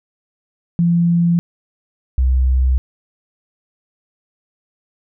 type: tone pair in turn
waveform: sine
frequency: 171.1 / 64.23 Hz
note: F3 / C2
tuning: -35 / -31 cents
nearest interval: octave + perfect fourth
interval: 1696 cents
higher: first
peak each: -11 dBFS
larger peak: neither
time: 0.79-1.39 / 2.18-2.78 s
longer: neither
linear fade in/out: 0 ms
effects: none